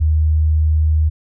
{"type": "tone", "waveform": "sine", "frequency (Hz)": 77.7, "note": "D#2", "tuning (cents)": -2, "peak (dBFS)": -11, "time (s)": [0, 1.1], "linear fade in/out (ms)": 20, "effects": []}